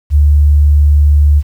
sine tone, 73.3 Hz, D2, 3 cents flat, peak -4 dBFS, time 0.1-1.43 s, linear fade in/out 50 ms, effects 7-bit

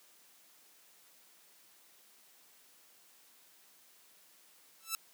5% pulse tone with exponential growth, 1321 Hz, E6, 3 cents sharp, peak -18 dBFS, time 4.8-4.95 s, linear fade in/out 1 ms, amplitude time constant 32 ms, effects white hiss -63 dBFS RMS until 5.13 s + high-pass 200 Hz 12 dB/octave

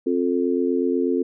harmonic tone, 88.2 Hz, F2, 18 cents sharp, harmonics 3 / 4 / 5, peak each -22 / -23 / -24 dBFS, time 0.06-1.23 s, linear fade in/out 10 ms, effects none

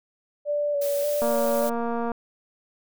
sine tone with vibrato, 578 Hz, D5, 28 cents flat, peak -22 dBFS, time 0.45-1.71 s, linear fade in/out 50 ms, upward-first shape square, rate 1.7 Hz, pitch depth 24 cents each way
blue noise, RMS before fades -35 dBFS, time 0.81-1.7 s, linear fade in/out 10 ms
click train, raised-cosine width 1 ms, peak -16 dBFS, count 211, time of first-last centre 1.22-2.117 s, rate 234 Hz
effects none

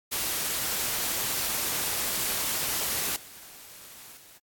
white noise with level steps, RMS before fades -29 / -47 / -52 dBFS, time 0.11-4.39 s, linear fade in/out 20 ms, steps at 3.16 / 4.17 s, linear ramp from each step 2 ms, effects AAC 64 kbps

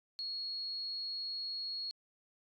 sine tone, 4319 Hz, C#8, 46 cents flat, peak -37 dBFS, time 0.19-1.91 s, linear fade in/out 0 ms, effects AAC 64 kbps

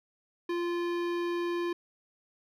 sine tone with hard clipping, 346.5 Hz, F4, 14 cents flat, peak -31 dBFS, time 0.49-1.73 s, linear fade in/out 5 ms, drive 17 dB, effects none

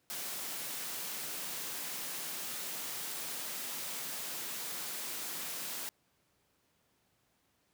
white high-pass noise, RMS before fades -40 dBFS, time 0.1-5.89 s, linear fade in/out 0 ms, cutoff 130 Hz, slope 48 dB/octave, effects pink hiss -74 dBFS RMS until 7.73 s + high-pass 80 Hz 12 dB/octave

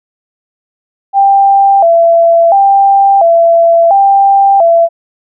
sine tone with vibrato, 729 Hz, F#5, 26 cents flat, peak -3 dBFS, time 1.13-4.89 s, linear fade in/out 50 ms, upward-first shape square, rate 0.72 Hz, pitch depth 140 cents each way, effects none

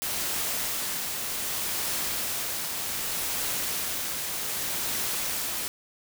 white noise with tremolo, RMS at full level -29 dBFS, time 0.02-5.68 s, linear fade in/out 0 ms, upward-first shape triangle, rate 0.65 Hz, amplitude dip 30%, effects none

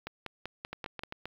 two click trains, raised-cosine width 0.3 ms, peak -21 / -22 dBFS, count 6 / 5, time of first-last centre 0.07-1.035 / 0.73-1.256 s, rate 5.18 / 7.61 Hz, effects low-pass 5000 Hz 12 dB/octave + 8-bit

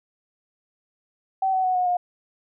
sine tone with pitch steps, 766 / 752.8 / 739.9 / 727.2 / 714.7 Hz, G5 / F#5 / F#5 / F#5 / F5, -40 / +30 / 0 / -30 / +40 cents, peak -19 dBFS, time 1.42-1.97 s, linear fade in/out 5 ms, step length 110 ms, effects none

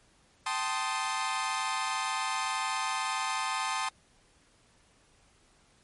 sawtooth chord, A half-diminished seventh, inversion third, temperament equal with one note detuned, 778.1 / 880 / 1046.5 / 1244.5 Hz, G5 / A5 / C6 / Eb6, -13 / 0 / 0 / 0 cents, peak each -34 / -31 / -30 / -32 dBFS, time 0.46-3.89 s, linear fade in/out 5 ms, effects pink hiss -64 dBFS RMS until 5.83 s + MP3 48 kbps

